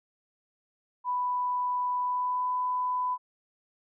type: tone with pitch glide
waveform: sine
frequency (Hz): 991 to 999.6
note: B5 to B5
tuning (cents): +6 to +21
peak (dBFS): -26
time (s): 1.04-3.18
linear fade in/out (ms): 50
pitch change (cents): +15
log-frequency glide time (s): 2-2.48
effects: none